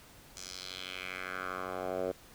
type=tone with band-pass filter sweep; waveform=10% pulse; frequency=92.5 Hz; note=F#2; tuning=in tune; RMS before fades=-39 dBFS; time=0.36-2.12 s; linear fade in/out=10 ms; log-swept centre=6500 to 520 Hz; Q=2.5; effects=pink hiss -56 dBFS RMS until 2.34 s